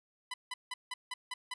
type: tone bursts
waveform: 15% pulse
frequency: 998 Hz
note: B5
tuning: 18 cents sharp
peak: -30 dBFS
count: 7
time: 0.31-1.54 s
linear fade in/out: 5 ms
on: 30 ms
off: 170 ms
effects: resampled to 24000 Hz